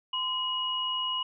sine tone pair together, 1023.7 / 2900 Hz, C6 / F#7, -38 / -35 cents, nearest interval octave + tritone, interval 1803 cents, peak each -33 / -29 dBFS, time 0.13-1.23 s, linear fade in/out 5 ms, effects none

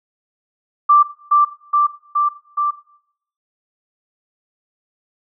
sine tone with echo, 1174.7 Hz, D6, in tune, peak -7 dBFS, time 0.89-1.03 s, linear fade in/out 10 ms, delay 420 ms, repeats 4, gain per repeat -2 dB, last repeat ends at 2.71 s, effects noise-tail reverb RT60 0.7 s tail -18 dB re dry

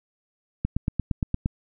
click train, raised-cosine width 5 ms, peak -11 dBFS, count 8, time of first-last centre 0.65-1.459 s, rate 8.65 Hz, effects none

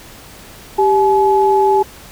sine tone pair together, 392 / 852 Hz, G4 / G#5, 0 / +44 cents, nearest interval octave + minor second, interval 1344 cents, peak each -12 dBFS, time 0.78-1.83 s, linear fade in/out 10 ms, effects pink hiss -38 dBFS RMS until 2.11 s

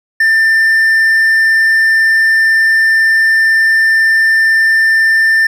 triangle tone, 1789 Hz, A6, 28 cents sharp, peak -5 dBFS, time 0.2-5.47 s, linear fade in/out 5 ms, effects none

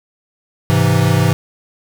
square chord, Ab augmented, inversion none, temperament equal, 103.83 / 130.81 / 164.81 Hz, Ab2 / C3 / E3, 0 / 0 / 0 cents, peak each -16 dBFS, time 0.7-1.33 s, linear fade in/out 0 ms, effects none

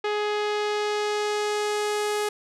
sawtooth tone with low-pass filter sweep, 418.5 Hz, G#4, 13 cents sharp, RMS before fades -26 dBFS, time 0.04-2.29 s, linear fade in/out 5 ms, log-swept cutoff 3400 to 11000 Hz, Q 1, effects none

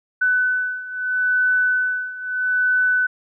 sine beating tone pair, 1500 / 1500.77 Hz, F#6 / F#6, +23 / +24 cents, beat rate 0.77 Hz, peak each -22 / -19 dBFS, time 0.21-3.07 s, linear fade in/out 10 ms, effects none

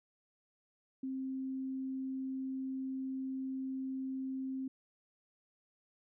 sine tone, 264.1 Hz, C4, 16 cents sharp, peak -36 dBFS, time 1.03-4.68 s, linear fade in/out 5 ms, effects none

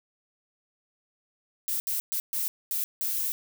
violet noise bursts at uneven times, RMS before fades -29 dBFS, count 6, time 1.68-1.8 / 1.87-2 / 2.12-2.2 / 2.33-2.48 / 2.71-2.84 / 3.01-3.32 s, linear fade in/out 0 ms, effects none

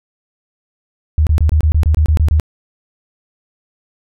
sine tone bursts, 76.9 Hz, D#2, 20 cents flat, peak -8 dBFS, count 11, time 1.18-2.398 s, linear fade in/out 0 ms, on 88 ms, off 25 ms, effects none

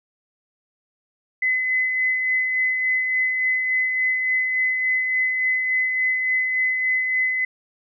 sine tone with tremolo, 2027 Hz, B6, 45 cents sharp, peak -17 dBFS, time 1.42-7.45 s, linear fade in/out 5 ms, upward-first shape sine, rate 3.5 Hz, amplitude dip 35%, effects none

